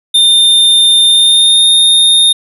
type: tone with pitch glide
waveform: square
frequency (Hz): 3615 to 3665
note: A7 to A#7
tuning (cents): +46 to -30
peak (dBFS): -5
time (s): 0.14-2.33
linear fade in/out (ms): 10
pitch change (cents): +24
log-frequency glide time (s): 1.05-1.67
effects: none